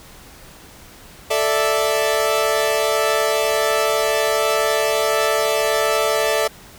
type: chord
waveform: sawtooth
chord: A suspended fourth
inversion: none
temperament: equal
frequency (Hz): 440 / 587.3 / 659.3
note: A4 / D5 / E5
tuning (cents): 0 / 0 / 0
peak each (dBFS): -17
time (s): 1.3-6.48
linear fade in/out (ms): 10
effects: pink hiss -43 dBFS RMS until 6.78 s